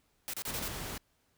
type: noise bursts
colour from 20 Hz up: white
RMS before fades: -38 dBFS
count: 5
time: 0.28-0.679 s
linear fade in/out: 0 ms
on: 55 ms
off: 31 ms
type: noise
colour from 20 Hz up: pink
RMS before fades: -40 dBFS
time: 0.47-0.98 s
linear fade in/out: 5 ms
effects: pink hiss -73 dBFS RMS until 1.37 s

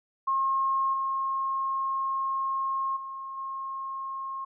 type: tone with level steps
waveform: sine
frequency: 1075 Hz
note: C6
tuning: 47 cents sharp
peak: -23 / -26 / -35 / -32 dBFS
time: 0.27-4.45 s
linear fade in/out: 10 ms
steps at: 0.93 / 2.96 / 3.37 s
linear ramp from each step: 10 ms
effects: none

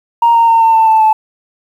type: tone with pitch steps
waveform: sine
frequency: 934 / 923.3 / 912.7 / 902.2 / 891.8 / 881.6 / 871.5 Hz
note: A#5 / A#5 / A#5 / A5 / A5 / A5 / A5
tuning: +3 / -17 / -37 / +43 / +23 / +3 / -17 cents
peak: -4 dBFS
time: 0.22-1.13 s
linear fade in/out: 5 ms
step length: 130 ms
effects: tanh soft clip ceiling -2 dBFS + 7-bit

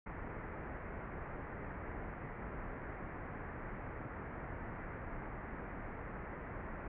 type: low-pass noise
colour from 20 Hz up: pink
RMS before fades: -45 dBFS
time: 0.06-6.88 s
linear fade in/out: 5 ms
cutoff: 2100 Hz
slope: 48 dB/octave
effects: none

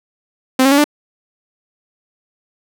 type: tone with pitch steps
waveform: sawtooth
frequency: 260 / 271.2 / 282.9 / 295.1 Hz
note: C4 / C#4 / C#4 / D4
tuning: -11 / -38 / +35 / +8 cents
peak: -5 dBFS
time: 0.59-0.842 s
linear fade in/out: 5 ms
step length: 63 ms
effects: none

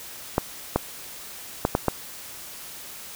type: clicks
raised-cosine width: 1 ms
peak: -5 dBFS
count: 5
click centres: 0.381 / 0.76 / 1.651 / 1.751 / 1.883 s
effects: white hiss -40 dBFS RMS until 3.15 s

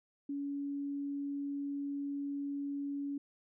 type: tone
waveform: sine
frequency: 282.5 Hz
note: C#4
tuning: 33 cents sharp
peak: -35 dBFS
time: 0.29-3.18 s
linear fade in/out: 5 ms
effects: none

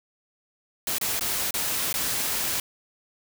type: noise with dropouts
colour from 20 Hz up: white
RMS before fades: -27 dBFS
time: 0.87-2.6 s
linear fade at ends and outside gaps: 2 ms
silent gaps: 0.984-1.012 / 1.195-1.209 / 1.508-1.54 / 1.928-1.94 s
effects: none

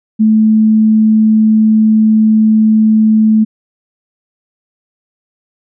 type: tone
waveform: sine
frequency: 217.8 Hz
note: A3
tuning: 17 cents flat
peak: -5 dBFS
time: 0.19-3.45 s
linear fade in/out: 20 ms
effects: none

